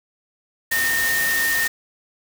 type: tone in noise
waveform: sine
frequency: 1832 Hz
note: A#6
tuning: 31 cents flat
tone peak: -19 dBFS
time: 0.71-1.68 s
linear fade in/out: 10 ms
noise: white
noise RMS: -25 dBFS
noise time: 0.71-1.68 s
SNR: +3 dB
effects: none